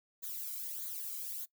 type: noise with flanger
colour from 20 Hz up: violet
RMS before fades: -41 dBFS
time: 0.22-1.46 s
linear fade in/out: 20 ms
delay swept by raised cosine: 0.36 to 1.14 ms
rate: 1.6 Hz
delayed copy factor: -0.85
effects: noise-tail reverb RT60 0.1 s tail -20 dB re dry